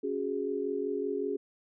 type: chord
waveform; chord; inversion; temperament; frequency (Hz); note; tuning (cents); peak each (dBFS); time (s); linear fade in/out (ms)
sine; C# suspended fourth; none; equal; 277.2 / 370 / 415.3; C#4 / F#4 / G#4; 0 / 0 / 0; -36 / -35 / -32; 0.03-1.37; 10
effects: none